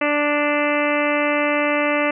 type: harmonic tone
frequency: 293.7 Hz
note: D4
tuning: in tune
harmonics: 1 / 2 / 3 / 4 / 5 / 6 / 7 / 8 / 9 / 10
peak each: -23 / -21 / -29 / -26 / -30 / -30 / -25 / -30 / -27 / -39 dBFS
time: 0.01-2.11 s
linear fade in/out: 5 ms
effects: none